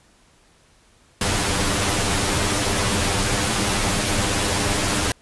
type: noise with comb filter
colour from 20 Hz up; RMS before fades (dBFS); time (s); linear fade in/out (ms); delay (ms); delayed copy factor
pink; -21; 1.21-5.12; 2; 10; +0.85
effects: pink hiss -56 dBFS RMS until 5.21 s + resampled to 24000 Hz